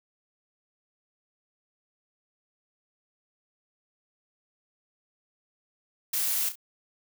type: noise with echo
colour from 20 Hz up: blue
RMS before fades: -28 dBFS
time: 6.13-6.49 s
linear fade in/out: 5 ms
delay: 33 ms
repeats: 2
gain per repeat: -9 dB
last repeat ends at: 6.556 s
effects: none